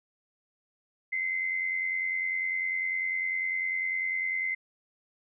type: tone pair together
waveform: sine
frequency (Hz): 2061 / 2151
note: C7 / C7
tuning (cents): -27 / +47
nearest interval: minor second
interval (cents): 74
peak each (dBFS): -28 / -37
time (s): 1.12-4.55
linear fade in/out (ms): 10
effects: none